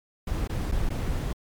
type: noise with dropouts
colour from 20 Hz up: brown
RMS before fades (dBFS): -27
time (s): 0.27-1.33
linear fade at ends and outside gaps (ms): 5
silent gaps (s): 0.476-0.494 / 0.716-0.72 / 0.891-0.902
effects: MP3 96 kbps